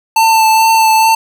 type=tone with vibrato; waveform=square; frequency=889 Hz; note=A5; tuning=18 cents sharp; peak=-7 dBFS; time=0.16-1.15 s; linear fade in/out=5 ms; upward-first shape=sine; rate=2.3 Hz; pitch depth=17 cents each way; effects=none